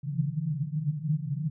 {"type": "band-pass noise", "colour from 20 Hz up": "white", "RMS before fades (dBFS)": -30, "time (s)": [0.03, 1.5], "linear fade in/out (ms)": 5, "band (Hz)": [140, 160], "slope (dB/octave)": 96, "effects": []}